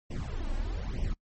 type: noise with flanger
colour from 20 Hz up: brown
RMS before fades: -32 dBFS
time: 0.1-1.14 s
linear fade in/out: 10 ms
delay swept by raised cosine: 0.35 to 3.65 ms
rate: 1.1 Hz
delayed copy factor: +1
effects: noise-tail reverb RT60 0.1 s tail -24 dB re dry + MP3 32 kbps